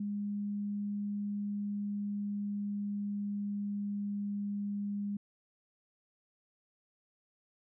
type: tone with pitch glide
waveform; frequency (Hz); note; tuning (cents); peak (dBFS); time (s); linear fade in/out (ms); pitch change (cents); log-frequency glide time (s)
sine; 204.5 to 203.2; G#3 to G#3; -26 to -38; -33; 0-5.17; 5; -12; 1.31-4.4
effects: none